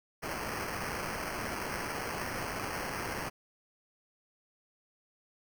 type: noise with sample-and-hold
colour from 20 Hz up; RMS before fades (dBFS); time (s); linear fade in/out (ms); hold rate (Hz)
white; -37; 0.22-3.3; 20; 3675
effects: none